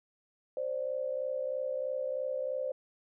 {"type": "tone pair together", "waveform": "sine", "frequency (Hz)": [524.2, 587.3], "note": ["C5", "D5"], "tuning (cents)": [3, 0], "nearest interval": "major second", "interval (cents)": 197, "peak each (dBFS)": [-33, -36], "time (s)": [0.57, 2.72], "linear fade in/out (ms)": 2, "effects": []}